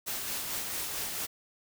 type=noise with tremolo; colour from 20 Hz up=white; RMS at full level=-34 dBFS; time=0.06-1.27 s; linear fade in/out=20 ms; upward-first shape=sine; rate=4.5 Hz; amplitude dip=30%; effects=none